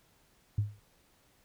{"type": "tone with exponential decay", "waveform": "sine", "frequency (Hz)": 103.83, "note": "G#2", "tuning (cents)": 0, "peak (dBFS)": -22, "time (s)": [0.58, 0.8], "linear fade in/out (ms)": 5, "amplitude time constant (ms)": 47, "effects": ["tanh soft clip ceiling -20 dBFS", "pink hiss -67 dBFS RMS until 1.44 s"]}